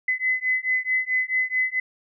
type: beating tone pair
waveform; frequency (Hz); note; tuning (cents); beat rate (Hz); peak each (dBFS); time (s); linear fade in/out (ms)
sine; 2022 / 2026.6; B6 / B6; +40 / +44; 4.6; -24; 0.08-1.8; 5
effects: none